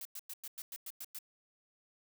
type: noise bursts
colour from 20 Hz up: blue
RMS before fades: -44 dBFS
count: 9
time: 0.01-1.188 s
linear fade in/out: 2 ms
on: 42 ms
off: 100 ms
effects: none